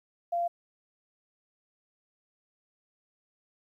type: tone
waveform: sine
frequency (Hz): 690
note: F5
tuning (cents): -21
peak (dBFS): -26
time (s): 0.32-0.48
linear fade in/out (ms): 10
effects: 11-bit